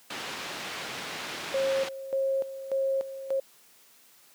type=low-pass noise; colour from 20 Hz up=white; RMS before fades=-37 dBFS; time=0.1-1.89 s; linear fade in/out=5 ms; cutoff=3400 Hz; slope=12 dB/octave
type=tone with tremolo; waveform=sine; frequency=539 Hz; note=C#5; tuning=49 cents flat; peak=-24 dBFS; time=1.54-3.4 s; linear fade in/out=5 ms; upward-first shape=square; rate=1.7 Hz; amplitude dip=75%
effects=white hiss -58 dBFS RMS until 4.34 s + high-pass 150 Hz 12 dB/octave